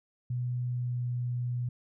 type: tone with pitch glide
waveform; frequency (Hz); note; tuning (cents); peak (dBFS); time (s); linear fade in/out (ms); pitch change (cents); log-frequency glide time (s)
sine; 123.47 to 122.55; B2 to B2; 0 to -13; -29; 0.3-1.69; 5; -13; 0.64-1.07
effects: none